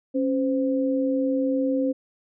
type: tone pair together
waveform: sine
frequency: 273.3 / 516 Hz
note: C#4 / C5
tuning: -24 / -24 cents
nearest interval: major seventh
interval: 1100 cents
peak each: -22 / -25 dBFS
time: 0.14-1.93 s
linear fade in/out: 20 ms
effects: none